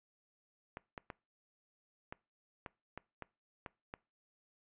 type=clicks; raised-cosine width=0.5 ms; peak=-28 dBFS; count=9; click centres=0.771 / 0.978 / 1.102 / 2.125 / 2.662 / 2.976 / 3.223 / 3.662 / 3.939 s; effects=noise-tail reverb RT60 0.3 s tail -23 dB re dry + resampled to 8000 Hz